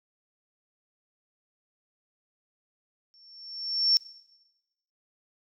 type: tone with exponential growth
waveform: sine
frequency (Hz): 5440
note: F8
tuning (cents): -46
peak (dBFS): -16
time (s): 3.14-3.97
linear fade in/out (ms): 0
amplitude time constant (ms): 180
effects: noise-tail reverb RT60 1.0 s tail -20 dB re dry